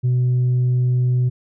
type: tone with tanh clipping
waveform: sine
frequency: 125 Hz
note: B2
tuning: 21 cents sharp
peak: -15 dBFS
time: 0.03-1.3 s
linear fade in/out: 20 ms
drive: 1 dB
effects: none